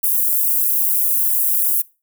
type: high-pass noise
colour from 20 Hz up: white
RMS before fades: -17 dBFS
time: 0.03-1.82 s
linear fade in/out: 10 ms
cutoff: 11000 Hz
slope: 24 dB/octave
effects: noise-tail reverb RT60 0.3 s tail -22 dB re dry